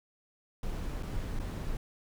brown noise with dropouts, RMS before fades -35 dBFS, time 0.63-1.77 s, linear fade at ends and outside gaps 2 ms, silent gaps 1.027-1.031 / 1.391-1.398 s, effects none

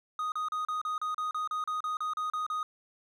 triangle tone bursts, 1244.5 Hz, D#6, in tune, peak -28 dBFS, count 15, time 0.19-2.63 s, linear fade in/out 2 ms, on 130 ms, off 35 ms, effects none

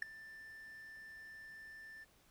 triangle tone with ADSR envelope, 1774 Hz, A6, 14 cents sharp, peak -28 dBFS, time 0.02-2.05 s, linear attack 4 ms, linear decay 5 ms, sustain -21 dB, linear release 20 ms, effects pink hiss -69 dBFS RMS until 2.3 s

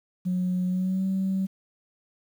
sine tone with pitch glide, 181.9 to 191.05 Hz, F#3 to G3, -29 to -44 cents, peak -22 dBFS, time 0.25-1.47 s, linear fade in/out 20 ms, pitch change +85 cents, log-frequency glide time 0.67-1.05 s, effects tanh soft clip ceiling -19 dBFS + 9-bit

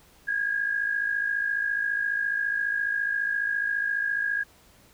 sine tone pair together, 1632 / 1686.6 Hz, G#6 / G#6, -31 / +26 cents, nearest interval minor second, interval 57 cents, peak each -25 / -31 dBFS, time 0.27-4.44 s, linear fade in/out 20 ms, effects pink hiss -57 dBFS RMS until 4.93 s

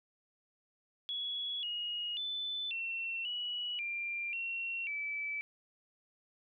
sine tone with pitch steps, 3368 / 2881 / 3510 / 2708 / 2931 / 2381 / 2729 / 2308 Hz, G#7 / F#7 / A7 / E7 / F#7 / D7 / F7 / D7, +24 / -47 / -5 / +46 / -17 / +23 / -41 / -31 cents, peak -35 dBFS, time 1.09-5.41 s, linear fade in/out 0 ms, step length 540 ms, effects none

